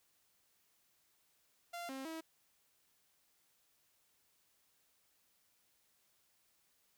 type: tone with pitch steps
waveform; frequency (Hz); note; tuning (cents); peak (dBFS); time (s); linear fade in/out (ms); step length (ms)
sawtooth; 692 / 266.9 / 322.8; F5 / C4 / E4; -16 / +35 / -36; -39; 1.73-2.21; 10; 160
effects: white hiss -75 dBFS RMS until 6.97 s